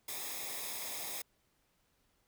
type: noise with comb filter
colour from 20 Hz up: white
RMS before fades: -41 dBFS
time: 0.08-1.22 s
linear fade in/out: 5 ms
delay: 0.68 ms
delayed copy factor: -0.65
effects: pink hiss -75 dBFS RMS until 2.27 s